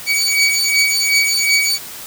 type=beating tone pair; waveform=20% pulse; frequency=2264 / 2266.7 Hz; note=C#7 / C#7; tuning=+36 / +38 cents; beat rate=2.7 Hz; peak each=-11 dBFS; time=0.06-1.79 s; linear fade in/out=50 ms; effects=white hiss -32 dBFS RMS until 2.06 s